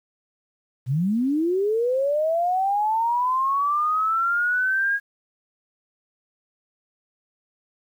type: linear sweep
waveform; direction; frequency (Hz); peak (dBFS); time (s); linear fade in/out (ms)
sine; up; 116.8 to 1645; -19; 0.86-5; 50
effects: 9-bit